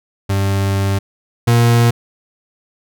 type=tone pair in turn; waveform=40% pulse; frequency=98.2 / 118.03 Hz; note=G2 / A#2; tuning=+4 / +22 cents; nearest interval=minor third; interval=318 cents; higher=second; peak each=-13 / -8 dBFS; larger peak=second; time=0.29-0.99 / 1.47-1.91 s; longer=first; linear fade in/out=10 ms; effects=none